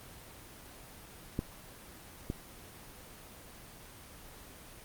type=clicks; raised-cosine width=3 ms; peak=-18 / -20 dBFS; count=2; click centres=1.391 / 2.301 s; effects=pink hiss -51 dBFS RMS until 4.84 s + Opus 24 kbps